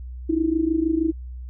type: tone with amplitude modulation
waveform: sine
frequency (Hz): 322.4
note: E4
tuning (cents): -38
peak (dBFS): -15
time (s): 0.29-1.12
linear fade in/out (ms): 10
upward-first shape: sine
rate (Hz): 26.4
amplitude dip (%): 80
effects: added 62 Hz sine -32 dBFS peak until 1.49 s